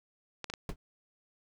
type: clicks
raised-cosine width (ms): 0.2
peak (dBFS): -20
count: 3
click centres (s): 0.443 / 0.5 / 0.538
type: noise with exponential decay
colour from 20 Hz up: brown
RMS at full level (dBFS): -25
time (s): 0.69-0.76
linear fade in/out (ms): 2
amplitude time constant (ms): 15
effects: none